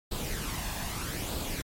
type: noise with flanger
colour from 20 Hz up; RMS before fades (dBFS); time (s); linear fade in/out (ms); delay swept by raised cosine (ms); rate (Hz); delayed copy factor
pink; -34; 0.11-1.62; 10; 0.24 to 1.16; 0.8; +0.5
effects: MP3 64 kbps

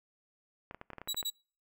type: clicks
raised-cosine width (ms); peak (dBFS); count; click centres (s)
0.5; -28; 10; 0.711 / 0.746 / 0.814 / 0.903 / 0.933 / 0.983 / 1.016 / 1.075 / 1.145 / 1.228
type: tone bursts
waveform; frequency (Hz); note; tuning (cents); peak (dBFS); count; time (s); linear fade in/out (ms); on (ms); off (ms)
sawtooth; 3900; B7; -23; -29; 3; 1.08-1.303; 10; 55; 29
effects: noise-tail reverb RT60 0.4 s tail -26 dB re dry

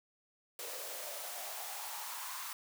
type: noise with high-pass filter sweep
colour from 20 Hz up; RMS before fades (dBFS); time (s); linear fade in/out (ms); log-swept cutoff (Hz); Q
white; -43; 0.59-2.53; 2; 470 to 1100; 4.4
effects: none

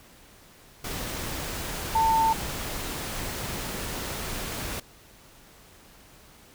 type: tone in noise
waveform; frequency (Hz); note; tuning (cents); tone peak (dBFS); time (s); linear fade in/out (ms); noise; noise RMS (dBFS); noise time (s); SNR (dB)
sine; 895; A5; +29; -19; 1.95-2.33; 5; pink; -33; 0.84-4.8; +11
effects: pink hiss -53 dBFS RMS until 6.54 s

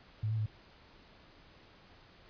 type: tone with pitch steps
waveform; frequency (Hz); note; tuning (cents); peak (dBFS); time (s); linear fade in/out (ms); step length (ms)
sine; 107.5 / 110.8 / 107.4; A2 / A2 / A2; -40 / +13 / -41; -30; 0.23-0.461; 5; 77
effects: pink hiss -59 dBFS RMS until 2.29 s + resampled to 11025 Hz

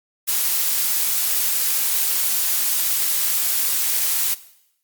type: noise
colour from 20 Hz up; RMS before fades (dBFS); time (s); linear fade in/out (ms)
blue; -20; 0.27-4.35; 20
effects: noise-tail reverb RT60 0.8 s tail -17 dB re dry + Opus 48 kbps

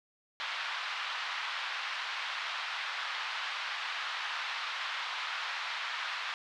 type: band-pass noise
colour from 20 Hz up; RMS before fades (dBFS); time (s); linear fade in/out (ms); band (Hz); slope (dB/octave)
pink; -37; 0.4-6.34; 0; 1000 to 4000; 24
effects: none

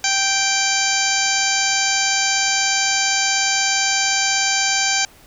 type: harmonic tone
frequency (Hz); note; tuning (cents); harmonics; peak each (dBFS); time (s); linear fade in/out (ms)
783; G5; -2; 1 / 2 / 3 / 4 / 5 / 6 / 7 / 8 / 9; -25 / -24 / -23 / -27 / -29 / -24 / -28 / -23 / -25; 0.04-5.05; 2
effects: pink hiss -48 dBFS RMS until 5.26 s

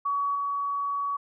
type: tone with level steps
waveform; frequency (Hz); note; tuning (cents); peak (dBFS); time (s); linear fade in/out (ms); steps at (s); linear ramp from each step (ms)
sine; 1130; C#6; +33; -24 / -26; 0.05-1.17; 10; 0.35; 2
effects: none

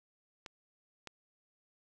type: clicks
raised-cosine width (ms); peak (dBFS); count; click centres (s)
0.2; -27; 2; 0.462 / 1.073
effects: none

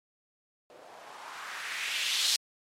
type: noise with low-pass filter sweep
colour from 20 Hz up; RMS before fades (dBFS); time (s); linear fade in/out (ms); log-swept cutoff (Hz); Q
violet; -34; 0.7-2.36; 0; 490 to 4500; 2.1
effects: MP3 64 kbps

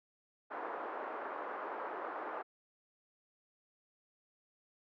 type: band-pass noise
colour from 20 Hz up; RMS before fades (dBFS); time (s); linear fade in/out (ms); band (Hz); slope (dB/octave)
white; -42; 0.5-2.43; 20; 350 to 1300; 24
effects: none

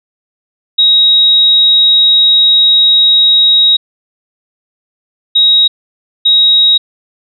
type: tone bursts at uneven times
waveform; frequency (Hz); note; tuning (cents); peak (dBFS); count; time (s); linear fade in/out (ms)
sine; 3800; A#7; +33; -4; 3; 0.78-3.77 / 5.35-5.68 / 6.25-6.78; 10
effects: none

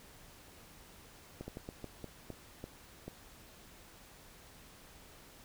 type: slowing click train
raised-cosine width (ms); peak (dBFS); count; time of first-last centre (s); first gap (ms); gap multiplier
2; -29; 9; 1.41-3.08; 70; 1.3
effects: pink hiss -57 dBFS RMS until 5.44 s

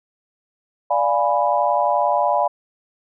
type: chord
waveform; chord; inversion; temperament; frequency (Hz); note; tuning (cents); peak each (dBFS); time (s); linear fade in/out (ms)
sine; D diminished seventh; none; equal; 587.3 / 698.5 / 830.6 / 987.8; D5 / F5 / Ab5 / Cb6; 0 / 0 / 0 / 0; -21; 0.9-2.48; 10
effects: none

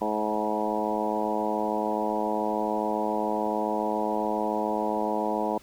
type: harmonic tone with a mistuned harmonic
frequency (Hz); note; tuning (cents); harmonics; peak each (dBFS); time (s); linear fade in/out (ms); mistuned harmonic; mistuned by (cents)
107.1; A2; -46; 2 / 3 / 4 / 5 / 6 / 7 / 8 / 9; -33 / -33 / -33 / -33 / -33 / -33 / -33 / -33; 0.01-5.58; 5; 7; -19
effects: pink hiss -54 dBFS RMS until 5.62 s

